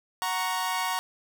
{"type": "chord", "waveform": "sawtooth", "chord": "F# major", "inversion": "none", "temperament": "equal", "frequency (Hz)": [740, 932.3, 1108.7], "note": ["F#5", "A#5", "C#6"], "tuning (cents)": [0, 0, 0], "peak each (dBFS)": [-29, -26, -28], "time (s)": [0.22, 0.99], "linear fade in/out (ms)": 0, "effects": []}